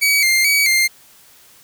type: tone with vibrato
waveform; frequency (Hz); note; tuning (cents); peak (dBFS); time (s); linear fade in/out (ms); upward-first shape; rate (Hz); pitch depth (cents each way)
sawtooth; 2186; C#7; -25; -9; 0.01-0.88; 20; square; 2.3; 65
effects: white hiss -48 dBFS RMS until 1.63 s